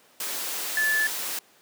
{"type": "tone in noise", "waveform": "sine", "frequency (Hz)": 1739, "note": "A6", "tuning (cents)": -21, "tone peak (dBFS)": -21, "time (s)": [0.77, 1.07], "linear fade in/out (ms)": 2, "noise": "white", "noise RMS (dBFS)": -31, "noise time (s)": [0.2, 1.39], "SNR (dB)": 7, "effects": ["pink hiss -57 dBFS RMS until 1.61 s", "high-pass 300 Hz 12 dB/octave"]}